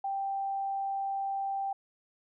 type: tone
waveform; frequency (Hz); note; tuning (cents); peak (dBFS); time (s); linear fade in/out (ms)
sine; 785; G5; +2; -30; 0.04-1.73; 5
effects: none